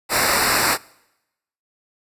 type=noise with comb filter; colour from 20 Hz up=pink; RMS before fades=-18 dBFS; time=0.09-0.78 s; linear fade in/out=50 ms; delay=0.31 ms; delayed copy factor=-0.9; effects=noise-tail reverb RT60 0.9 s tail -24 dB re dry + resampled to 32000 Hz